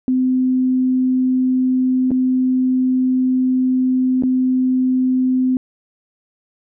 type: tone with dropouts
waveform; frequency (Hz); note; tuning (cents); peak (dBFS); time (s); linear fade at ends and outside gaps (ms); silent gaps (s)
sine; 256.5; C4; -34; -13; 0.08-5.57; 1; 2.107-2.115 / 4.224-4.235
effects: none